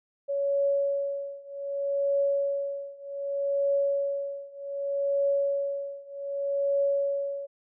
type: tone with tremolo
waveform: sine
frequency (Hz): 560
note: C#5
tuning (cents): +18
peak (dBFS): -21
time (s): 0.28-7.47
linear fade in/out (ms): 20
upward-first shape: triangle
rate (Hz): 0.65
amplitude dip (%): 95
effects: none